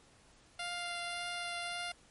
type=tone with vibrato; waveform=10% pulse; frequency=698.5 Hz; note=F5; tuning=in tune; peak=-29 dBFS; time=0.59-1.92 s; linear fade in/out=5 ms; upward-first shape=triangle; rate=1.8 Hz; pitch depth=9 cents each way; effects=pink hiss -63 dBFS RMS until 2.1 s + MP3 48 kbps